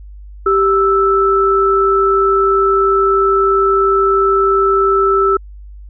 sine tone pair together, 391.5 / 1318.5 Hz, G4 / E6, -2 / 0 cents, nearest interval octave + major sixth, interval 2102 cents, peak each -12 dBFS, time 0.46-5.37 s, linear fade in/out 5 ms, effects added 50 Hz sine -31 dBFS peak until 5.89 s

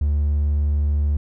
triangle tone, 73.42 Hz, D2, in tune, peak -14 dBFS, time 0.01-1.17 s, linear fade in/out 5 ms, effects tanh soft clip ceiling -10 dBFS

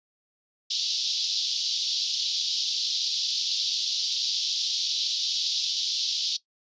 white band-pass noise, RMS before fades -28 dBFS, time 0.7-6.37 s, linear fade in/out 10 ms, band 3300 to 5400 Hz, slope 48 dB/octave, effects noise-tail reverb RT60 0.1 s tail -17 dB re dry + resampled to 16000 Hz

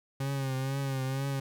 40% pulse tone with vibrato, 134.8 Hz, C#3, 48 cents flat, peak -29 dBFS, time 0.2-1.4 s, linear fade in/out 5 ms, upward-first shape triangle, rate 2.1 Hz, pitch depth 58 cents each way, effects none

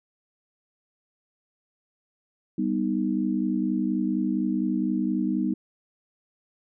sine chord, G augmented, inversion none, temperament equal, 196 / 246.9 / 311.1 Hz, G3 / B3 / D#4, 0 / 0 / 0 cents, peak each -27 dBFS, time 2.58-5.54 s, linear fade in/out 5 ms, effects none

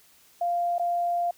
sine tone with dropouts, 696 Hz, F5, 6 cents flat, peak -23 dBFS, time 0.41-1.31 s, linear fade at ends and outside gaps 5 ms, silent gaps 0.783-0.795 s, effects white hiss -58 dBFS RMS until 1.37 s

